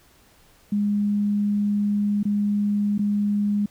sine tone with dropouts, 205.5 Hz, G#3, 18 cents flat, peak -19 dBFS, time 0.72-3.66 s, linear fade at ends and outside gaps 5 ms, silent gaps 2.231-2.252 / 2.98-2.991 s, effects pink hiss -56 dBFS RMS until 3.7 s

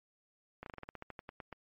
slowing click train, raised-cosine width 0.5 ms, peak -29 dBFS, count 14, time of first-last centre 0.63-1.527 s, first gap 32 ms, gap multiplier 1.12, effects MP3 32 kbps

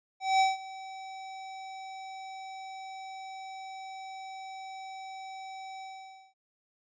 square tone with ADSR envelope, 766 Hz, G5, 40 cents flat, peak -21 dBFS, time 0.2-6.34 s, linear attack 200 ms, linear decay 170 ms, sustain -20 dB, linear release 520 ms, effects resampled to 16000 Hz

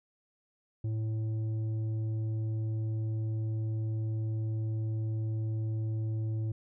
sine tone with tanh clipping, 110 Hz, A2, in tune, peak -31 dBFS, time 0.84-6.52 s, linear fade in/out 5 ms, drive 7 dB, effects none

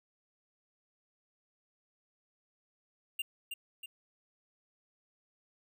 square tone with echo, 2794 Hz, F7, in tune, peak -33 dBFS, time 3.19-3.22 s, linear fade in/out 5 ms, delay 320 ms, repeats 2, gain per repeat -5 dB, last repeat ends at 3.86 s, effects none

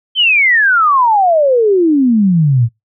sine exponential sweep, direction down, 3156 to 110 Hz, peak -7 dBFS, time 0.15-2.69 s, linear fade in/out 50 ms, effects noise-tail reverb RT60 0.2 s tail -26 dB re dry

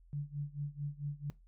sine tone with tremolo, 144.6 Hz, D3, 27 cents flat, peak -33 dBFS, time 0.13-1.3 s, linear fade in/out 0 ms, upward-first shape sine, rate 4.5 Hz, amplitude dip 90%, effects noise-tail reverb RT60 0.2 s tail -19 dB re dry + added 42 Hz sine -58 dBFS peak until 1.47 s

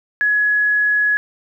sine tone, 1685 Hz, G#6, 25 cents sharp, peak -13 dBFS, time 0.21-1.17 s, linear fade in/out 0 ms, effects 9-bit

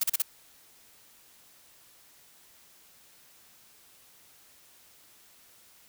blue noise bursts, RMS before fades -25 dBFS, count 4, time 0.01-0.221 s, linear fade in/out 5 ms, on 25 ms, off 37 ms, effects white hiss -58 dBFS RMS until 5.88 s

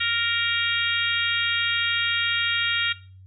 harmonic tone, 466.2 Hz, A#4, in tune, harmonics 3 / 4 / 5 / 6 / 7 / 8, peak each -29 / -29 / -29 / -29 / -29 / -29 dBFS, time 0-2.93 s, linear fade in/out 10 ms, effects noise-tail reverb RT60 0.4 s tail -18 dB re dry + added 94 Hz sine -44 dBFS peak until 3.26 s

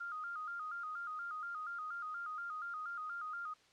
sine tone with vibrato, 1318.5 Hz, E6, in tune, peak -40 dBFS, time 0-3.54 s, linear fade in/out 10 ms, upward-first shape square, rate 4.2 Hz, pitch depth 97 cents each way, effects white hiss -67 dBFS RMS until 3.72 s + low-pass 5000 Hz 12 dB/octave

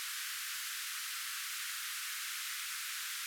pink band-pass noise, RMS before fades -41 dBFS, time 0-3.26 s, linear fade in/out 0 ms, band 1300 to 15000 Hz, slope 48 dB/octave, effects none

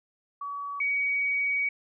sine tone pair in turn, 1136 / 2258 Hz, C#6 / C#7, +42 / +31 cents, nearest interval octave, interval 1189 cents, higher second, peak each -32 / -24 dBFS, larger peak second, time 0.41-0.8 / 0.8-1.69 s, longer second, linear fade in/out 5 ms, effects none

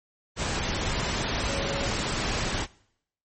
sine tone in noise, 554.4 Hz, C#5, in tune, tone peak -32 dBFS, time 1.48-1.91 s, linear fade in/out 50 ms, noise pink, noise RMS -28 dBFS, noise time 0.36-2.67 s, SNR -7 dB, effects noise-tail reverb RT60 0.7 s tail -22 dB re dry + MP3 32 kbps

